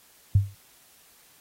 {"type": "tone with exponential decay", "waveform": "sine", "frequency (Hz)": 98.9, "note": "G2", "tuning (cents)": 16, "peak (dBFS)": -12, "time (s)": [0.35, 0.55], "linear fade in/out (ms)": 5, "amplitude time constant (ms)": 43, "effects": ["white hiss -57 dBFS RMS until 1.4 s", "AAC 48 kbps"]}